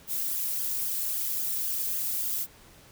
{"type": "noise with flanger", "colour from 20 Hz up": "violet", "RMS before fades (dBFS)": -30, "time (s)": [0.07, 2.47], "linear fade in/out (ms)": 50, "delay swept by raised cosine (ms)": [0.61, 2.41], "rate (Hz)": 3.7, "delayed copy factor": 1, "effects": ["pink hiss -54 dBFS RMS until 2.91 s"]}